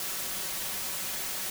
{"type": "noise with comb filter", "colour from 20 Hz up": "white", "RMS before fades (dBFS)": -34, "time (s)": [0, 1.5], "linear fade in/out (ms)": 2, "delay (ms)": 5.3, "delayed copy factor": 0.5, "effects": []}